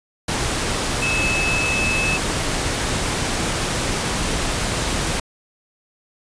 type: tone in noise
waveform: sine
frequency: 2600 Hz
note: E7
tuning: 24 cents flat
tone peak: -20 dBFS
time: 1.02-2.17 s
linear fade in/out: 5 ms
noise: pink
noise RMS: -22 dBFS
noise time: 0.28-5.2 s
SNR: -1 dB
effects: resampled to 22050 Hz